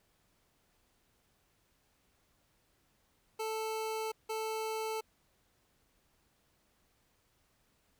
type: tone bursts at uneven times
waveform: 25% pulse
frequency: 440 Hz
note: A4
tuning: in tune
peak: -31 dBFS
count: 2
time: 3.39-4.12 / 4.29-5.01 s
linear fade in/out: 10 ms
effects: pink hiss -73 dBFS RMS until 7.99 s